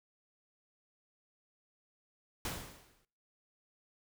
pink noise with exponential decay, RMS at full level -36 dBFS, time 2.45-3.05 s, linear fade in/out 2 ms, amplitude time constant 130 ms, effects noise-tail reverb RT60 0.6 s tail -23 dB re dry

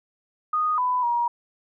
sine tone with pitch steps, 1238 / 998 / 951 Hz, D#6 / B5 / A#5, -9 / +18 / +34 cents, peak -20 dBFS, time 0.53-1.28 s, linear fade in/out 5 ms, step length 250 ms, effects none

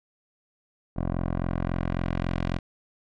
10% pulse tone with low-pass filter sweep, 43.65 Hz, F1, in tune, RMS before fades -28 dBFS, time 0.96-2.59 s, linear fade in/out 10 ms, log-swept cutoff 900 to 3800 Hz, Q 0.8, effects none

